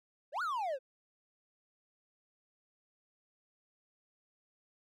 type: exponential two-way sweep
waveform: triangle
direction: up then down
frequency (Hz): 497.5 to 1497 to 497.5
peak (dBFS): -31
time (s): 0.32-0.79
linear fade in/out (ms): 50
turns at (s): 0.42
effects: none